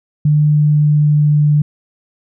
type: tone with pitch glide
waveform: sine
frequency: 149.8 to 148.51 Hz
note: D3 to D3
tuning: +35 to +20 cents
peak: -8 dBFS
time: 0.25-1.62 s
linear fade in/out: 5 ms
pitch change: -15 cents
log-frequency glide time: 0.43-1.47 s
effects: none